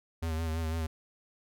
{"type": "tone with vibrato", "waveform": "square", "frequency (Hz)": 80.9, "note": "E2", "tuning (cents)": -32, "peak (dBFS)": -31, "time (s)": [0.22, 0.87], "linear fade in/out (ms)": 10, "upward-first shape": "sine", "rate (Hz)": 6, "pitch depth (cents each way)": 42, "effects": []}